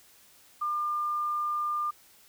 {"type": "tone", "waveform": "sine", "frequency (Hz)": 1200, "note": "D6", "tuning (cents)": 37, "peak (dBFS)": -27, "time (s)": [0.61, 1.91], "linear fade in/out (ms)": 10, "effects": ["white hiss -58 dBFS RMS until 2.28 s"]}